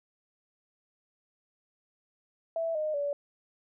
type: tone with pitch steps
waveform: sine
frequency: 659.3 / 615.1 / 574 Hz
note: E5 / D#5 / D5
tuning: 0 / -20 / -40 cents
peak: -28 dBFS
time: 2.56-3.13 s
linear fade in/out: 2 ms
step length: 190 ms
effects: none